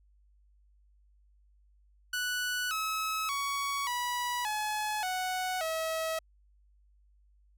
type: tone with pitch steps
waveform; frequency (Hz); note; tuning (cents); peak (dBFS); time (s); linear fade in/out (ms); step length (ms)
sawtooth; 1480 / 1288.4 / 1121.6 / 976.4 / 850 / 740 / 644.2; F#6 / E6 / C#6 / B5 / G#5 / F#5 / E5; 0 / -40 / +20 / -20 / +40 / 0 / -40; -27; 2.13-6.19; 5; 580
effects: added 50 Hz sine -61 dBFS peak until 7.57 s